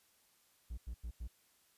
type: tone bursts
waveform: triangle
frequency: 58.27 Hz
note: A#1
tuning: in tune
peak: -38 dBFS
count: 4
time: 0.7-1.277 s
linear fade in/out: 10 ms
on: 76 ms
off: 91 ms
effects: white hiss -71 dBFS RMS until 1.77 s + resampled to 32000 Hz